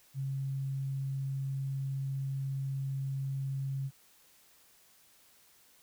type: tone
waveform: sine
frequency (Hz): 135.8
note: C#3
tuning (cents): -35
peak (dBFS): -32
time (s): 0.14-3.91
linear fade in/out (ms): 50
effects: white hiss -63 dBFS RMS until 5.82 s